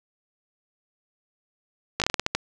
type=slowing click train; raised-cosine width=0.2 ms; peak=-5 dBFS; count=9; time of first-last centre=2-2.35 s; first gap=17 ms; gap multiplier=1.26; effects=none